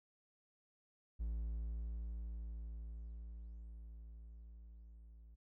triangle tone with level ramp, 56.3 Hz, A1, 40 cents sharp, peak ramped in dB -35 to -54 dBFS, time 1.19-5.36 s, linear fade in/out 20 ms, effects none

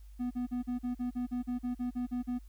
triangle tone bursts, 246.5 Hz, B3, 3 cents flat, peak -29 dBFS, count 14, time 0.19-2.39 s, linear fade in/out 20 ms, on 120 ms, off 40 ms, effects added 50 Hz sine -48 dBFS peak until 2.48 s + white hiss -70 dBFS RMS until 2.48 s

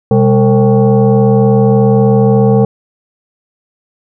sine tone with frequency modulation, 125.7 Hz, B2, 31 cents sharp, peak -5 dBFS, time 0.11-2.65 s, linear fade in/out 2 ms, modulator 328 Hz, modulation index 1.4, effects none

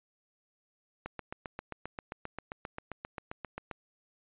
click train, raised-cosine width 0.5 ms, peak -23 dBFS, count 21, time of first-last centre 1.06-3.713 s, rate 7.54 Hz, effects resampled to 8000 Hz

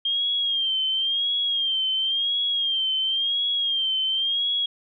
sine tone with vibrato, 3203 Hz, G7, 37 cents sharp, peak -21 dBFS, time 0.05-4.66 s, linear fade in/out 5 ms, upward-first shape sine, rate 0.95 Hz, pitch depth 71 cents each way, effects none

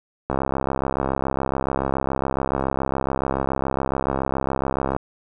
click train, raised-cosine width 1 ms, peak -8 dBFS, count 314, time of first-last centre 0.3-4.965 s, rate 67.1 Hz, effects none

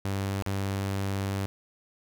sawtooth tone with dropouts, 98 Hz, G2, in tune, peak -24 dBFS, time 0.05-1.46 s, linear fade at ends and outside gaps 0 ms, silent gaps 0.423-0.463 s, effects none

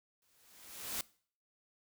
white noise with exponential growth, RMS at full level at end -36 dBFS, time 0.22-1.01 s, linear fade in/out 2 ms, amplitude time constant 170 ms, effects noise-tail reverb RT60 0.5 s tail -22 dB re dry

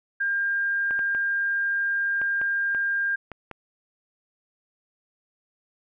sine tone, 1603 Hz, G6, 38 cents sharp, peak -22 dBFS, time 0.2-3.16 s, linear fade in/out 10 ms
clicks, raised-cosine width 0.5 ms, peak -22 dBFS, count 8, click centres 0.909 / 0.992 / 1.149 / 2.216 / 2.415 / 2.748 / 3.317 / 3.513 s
effects none

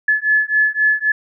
sine beating tone pair, 1717 / 1720.8 Hz, A6 / A6, -43 / -39 cents, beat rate 3.8 Hz, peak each -16 dBFS, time 0.08-1.12 s, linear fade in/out 5 ms, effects none

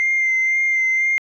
sine tone with vibrato, 2093 Hz, C7, in tune, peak -14 dBFS, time 0-1.18 s, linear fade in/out 0 ms, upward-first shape sine, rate 2 Hz, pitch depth 20 cents each way, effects tanh soft clip ceiling -12 dBFS

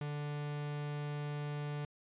45% pulse tone, 146.83 Hz, D3, in tune, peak -37 dBFS, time 0.01-1.85 s, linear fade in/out 2 ms, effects resampled to 8000 Hz

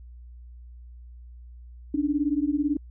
sine beating tone pair, 283.4 / 301.4 Hz, C#4 / D4, +38 / +45 cents, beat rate 18 Hz, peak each -25 dBFS, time 1.94-2.77 s, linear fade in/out 5 ms, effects added 60 Hz sine -42 dBFS peak until 2.9 s

